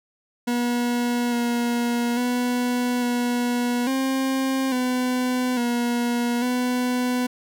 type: tone with pitch steps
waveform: 40% pulse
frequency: 241.4 / 238.4 / 245.9 / 242.9 / 265.8 / 251.7 / 239.6 / 248.6 Hz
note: B3 / A#3 / B3 / B3 / C4 / B3 / A#3 / B3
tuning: -39 / +39 / -7 / -29 / +27 / +33 / +48 / +12 cents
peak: -20 dBFS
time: 0.47-7.27 s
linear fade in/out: 10 ms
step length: 850 ms
effects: none